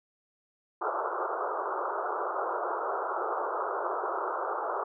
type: band-pass noise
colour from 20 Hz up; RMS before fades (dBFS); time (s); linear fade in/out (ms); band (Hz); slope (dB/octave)
white; -32; 0.81-4.84; 10; 350 to 1400; 96
effects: none